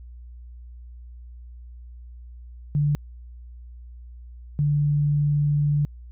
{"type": "tone bursts at uneven times", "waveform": "sine", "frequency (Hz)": 146.4, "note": "D3", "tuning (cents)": -5, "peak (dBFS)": -18, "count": 2, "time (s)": [[2.75, 2.95], [4.59, 5.85]], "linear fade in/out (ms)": 0, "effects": ["added 60 Hz sine -39 dBFS peak until 6.11 s"]}